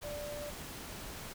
sine tone in noise, 587.3 Hz, D5, in tune, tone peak -40 dBFS, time 0.03-0.51 s, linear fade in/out 20 ms, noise pink, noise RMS -45 dBFS, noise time 0.01-1.34 s, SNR +2 dB, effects none

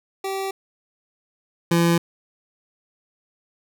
25% pulse tone pair in turn, 387.3 / 169.56 Hz, G4 / E3, -21 / +49 cents, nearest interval octave + major second, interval 1430 cents, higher first, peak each -21 / -12 dBFS, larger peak second, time 0.24-0.51 / 1.71-1.98 s, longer neither, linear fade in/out 5 ms, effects none

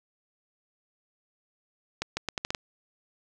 accelerating click train, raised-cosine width 0.2 ms, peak -12 dBFS, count 7, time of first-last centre 2.02-2.548 s, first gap 150 ms, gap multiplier 0.78, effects none

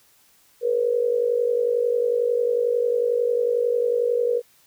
sine tone with amplitude modulation, 480 Hz, B4, 49 cents flat, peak -15 dBFS, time 0.61-4.42 s, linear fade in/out 50 ms, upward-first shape sine, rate 51.1 Hz, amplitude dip 75%, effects white hiss -58 dBFS RMS until 4.66 s

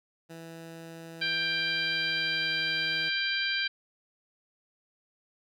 15% pulse tone with pitch glide, 164.81 to 161.14 Hz, E3 to E3, 0 to -39 cents, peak -36 dBFS, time 0.29-3.1 s, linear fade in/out 20 ms, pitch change -39 cents, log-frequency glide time 1.69-2.53 s
harmonic tone, 789 Hz, G5, 11 cents sharp, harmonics 2 / 3 / 4 / 5 / 6, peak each -31 / -33 / -34 / -35 / -36 dBFS, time 1.21-3.68 s, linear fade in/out 10 ms
effects none

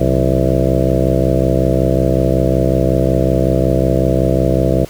harmonic tone with a mistuned harmonic, 65.41 Hz, C2, in tune, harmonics 1 / 2 / 3 / 4 / 5 / 6 / 7 / 8 / 9 / 10, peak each -18 / -17 / -20 / -23 / -19 / -23 / -22 / -20 / -22 / -21 dBFS, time 0-4.85 s, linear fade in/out 5 ms, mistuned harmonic 3, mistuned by -110 cents, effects pink hiss -38 dBFS RMS until 4.89 s

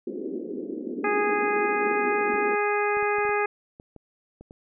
white band-pass noise, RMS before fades -33 dBFS, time 0.07-2.55 s, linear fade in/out 5 ms, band 220 to 430 Hz, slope 48 dB/octave
harmonic tone, 413.5 Hz, G#4, 8 cents flat, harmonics 1 / 2 / 3 / 4 / 5 / 6, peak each -25 / -28 / -30 / -31 / -32 / -33 dBFS, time 1.04-3.46 s, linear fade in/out 5 ms
clicks, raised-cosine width 2 ms, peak -31 dBFS, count 10, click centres 2.341 / 2.97 / 3.027 / 3.185 / 3.252 / 3.293 / 3.799 / 3.963 / 4.41 / 4.509 s
effects none

